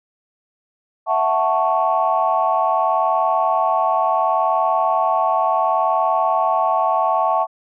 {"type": "chord", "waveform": "sine", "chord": "F# minor seventh", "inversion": "third", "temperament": "equal", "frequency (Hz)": [659.3, 740, 880, 1108.7], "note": ["E5", "F#5", "A5", "C#6"], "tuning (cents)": [0, 0, 0, 0], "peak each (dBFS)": -20, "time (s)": [1.06, 7.47], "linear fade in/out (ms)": 50, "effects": ["tanh soft clip ceiling -5 dBFS"]}